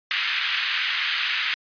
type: band-pass noise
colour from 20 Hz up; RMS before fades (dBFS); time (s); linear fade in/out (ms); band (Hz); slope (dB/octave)
white; -25; 0.11-1.54; 0; 1500 to 3400; 24
effects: resampled to 11025 Hz